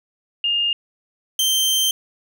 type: tone pair in turn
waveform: sine / sawtooth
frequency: 2825 / 3131 Hz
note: F7 / G7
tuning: +19 / -3 cents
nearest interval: major second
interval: 178 cents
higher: second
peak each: -17 / -13 dBFS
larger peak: second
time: 0.44-0.73 / 1.39-1.91 s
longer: second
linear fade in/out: 2 ms
effects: none